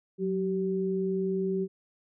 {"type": "tone pair together", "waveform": "sine", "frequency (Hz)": [185, 383.7], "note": ["F#3", "G4"], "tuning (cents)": [0, -37], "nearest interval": "octave + minor second", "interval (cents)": 1263, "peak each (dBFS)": [-30, -28], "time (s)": [0.18, 1.68], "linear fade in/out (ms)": 50, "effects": []}